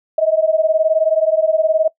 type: beating tone pair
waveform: sine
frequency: 626 / 645 Hz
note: D#5 / E5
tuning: +10 / -38 cents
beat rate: 19 Hz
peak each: -15 dBFS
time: 0.18-1.88 s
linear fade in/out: 5 ms
effects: noise-tail reverb RT60 0.1 s tail -20 dB re dry